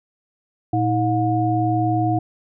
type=tone cluster; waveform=sine; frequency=116.2 / 319.1 / 720 Hz; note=A#2 / D#4 / F#5; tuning=-5 / +44 / -47 cents; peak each=-21 dBFS; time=0.73-2.19 s; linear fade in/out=5 ms; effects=none